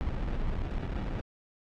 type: noise with sample-and-hold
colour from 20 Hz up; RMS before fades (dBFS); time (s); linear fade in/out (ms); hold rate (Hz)
brown; -32; 0.01-1.21; 0; 1050
effects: low-pass 3000 Hz 12 dB/octave + AAC 48 kbps